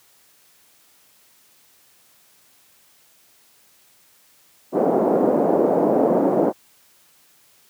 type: band-pass noise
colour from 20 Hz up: white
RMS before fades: -18 dBFS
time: 4.72-6.53 s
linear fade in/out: 50 ms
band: 210 to 640 Hz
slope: 24 dB/octave
effects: white hiss -56 dBFS RMS until 7.69 s + high-pass 80 Hz 12 dB/octave